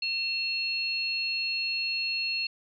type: tone pair together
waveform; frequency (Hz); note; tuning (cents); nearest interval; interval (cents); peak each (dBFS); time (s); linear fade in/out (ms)
sine; 2700 / 4301; E7 / C8; +41 / +47; minor sixth; 806; -30 / -30; 0.02-2.47; 5
effects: none